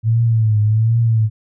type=tone with vibrato; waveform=sine; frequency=110.9 Hz; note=A2; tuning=14 cents sharp; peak=-11 dBFS; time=0.03-1.3 s; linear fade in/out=50 ms; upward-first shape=triangle; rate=1.3 Hz; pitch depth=96 cents each way; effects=none

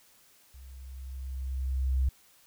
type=tone with level ramp; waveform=sine; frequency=65.5 Hz; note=C2; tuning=2 cents sharp; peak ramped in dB=-46 to -21 dBFS; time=0.54-2.09 s; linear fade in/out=5 ms; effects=tanh soft clip ceiling -19 dBFS + white hiss -61 dBFS RMS until 2.46 s

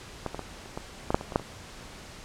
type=clicks; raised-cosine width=1 ms; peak=-16 / -20 / -20 / -30 / -19 / -12 / -6 / -22 / -22 / -7 / -24 dBFS; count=11; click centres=0.263 / 0.346 / 0.393 / 0.659 / 0.775 / 1.105 / 1.145 / 1.211 / 1.322 / 1.359 / 1.397 s; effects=pink hiss -45 dBFS RMS until 2.24 s + low-pass 8000 Hz 12 dB/octave

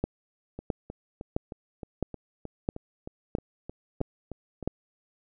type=two click trains; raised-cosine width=2 ms; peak=-24 / -13 dBFS; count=14 / 8; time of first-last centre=0.59-4.627 / 0.04-4.676 s; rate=3.22 / 1.51 Hz; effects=none

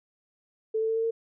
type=tone with pitch steps; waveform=sine; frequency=440 / 443.8 / 447.7 / 451.6 / 455.5 Hz; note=A4 / A4 / A4 / A4 / A#4; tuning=0 / +15 / +30 / +45 / -40 cents; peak=-24 dBFS; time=0.74-1.11 s; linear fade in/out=10 ms; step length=74 ms; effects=none

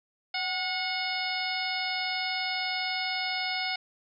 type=harmonic tone with a mistuned harmonic; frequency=728 Hz; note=F#5; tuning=28 cents flat; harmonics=1 / 2 / 3 / 4 / 5 / 6 / 7; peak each=-35 / -38 / -33 / -39 / -39 / -37 / -36 dBFS; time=0.34-3.76 s; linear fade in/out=5 ms; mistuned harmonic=1; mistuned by=+51 cents; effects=none

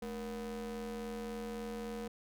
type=ring-modulated tone; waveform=square; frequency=128.6 Hz; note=C3; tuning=30 cents flat; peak=-37 dBFS; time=0.02-2.08 s; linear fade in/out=5 ms; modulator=344 Hz; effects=none

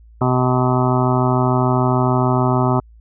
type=harmonic tone; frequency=126.7 Hz; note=B2; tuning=45 cents sharp; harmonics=1 / 2 / 3 / 5 / 6 / 7 / 8 / 9 / 10; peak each=-17 / -20 / -22 / -24 / -25 / -25 / -26 / -27 / -27 dBFS; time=0.21-2.8 s; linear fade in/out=5 ms; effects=added 56 Hz sine -42 dBFS peak until 3 s

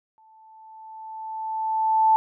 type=tone with exponential growth; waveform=sine; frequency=880 Hz; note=A5; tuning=in tune; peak=-13 dBFS; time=0.18-2.16 s; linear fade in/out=0 ms; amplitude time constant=430 ms; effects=none

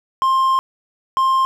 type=tone pair in turn; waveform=triangle; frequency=1057 / 1057 Hz; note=C6 / C6; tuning=+17 / +17 cents; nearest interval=unison; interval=0 cents; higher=neither; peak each=-11 dBFS; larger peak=neither; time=0.22-0.59 / 1.17-1.45 s; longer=first; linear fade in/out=0 ms; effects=none

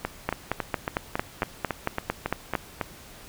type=two click trains; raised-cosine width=0.5 ms; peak=-9 / -11 dBFS; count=11 / 11; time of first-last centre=0.29-2.552 / 0.05-2.812 s; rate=4.42 / 3.62 Hz; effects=pink hiss -47 dBFS RMS until 3.28 s

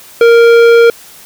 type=tone with tanh clipping; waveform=triangle; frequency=466.2 Hz; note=A#4; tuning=in tune; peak=-4 dBFS; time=0.21-0.9 s; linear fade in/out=2 ms; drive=18 dB; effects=white hiss -36 dBFS RMS until 1.25 s

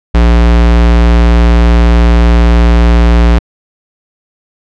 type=tone; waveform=square; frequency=58.3 Hz; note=A#1; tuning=1 cent sharp; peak=-4 dBFS; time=0.14-3.39 s; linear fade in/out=10 ms; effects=low-pass 4000 Hz 12 dB/octave

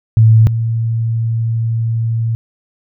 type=tone pair in turn; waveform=sine; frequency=111.4 / 114.07 Hz; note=A2 / A#2; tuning=+22 / -37 cents; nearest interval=unison; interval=41 cents; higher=second; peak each=-4 / -13 dBFS; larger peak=first; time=0.17-0.47 / 0.47-2.35 s; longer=second; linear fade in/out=0 ms; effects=none

